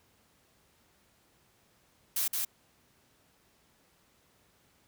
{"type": "noise with echo", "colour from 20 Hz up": "blue", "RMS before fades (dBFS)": -30, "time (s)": [2.16, 2.28], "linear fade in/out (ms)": 5, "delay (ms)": 170, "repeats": 1, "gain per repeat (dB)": -2, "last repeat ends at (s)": 2.45, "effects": ["pink hiss -67 dBFS RMS until 4.87 s", "high-pass 60 Hz 12 dB/octave"]}